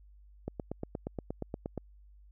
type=click train; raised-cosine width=2 ms; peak=-22 dBFS; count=12; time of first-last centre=0.48-1.777 s; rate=8.48 Hz; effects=added 50 Hz sine -54 dBFS peak until 2.31 s